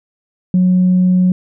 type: tone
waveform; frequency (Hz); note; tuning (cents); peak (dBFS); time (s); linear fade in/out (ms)
sine; 182.7; F#3; -22; -7; 0.54-1.32; 2
effects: tanh soft clip ceiling -5 dBFS